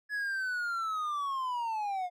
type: linear sweep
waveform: triangle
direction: down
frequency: 1700 to 703 Hz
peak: -29 dBFS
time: 0.09-2.1 s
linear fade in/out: 50 ms
effects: none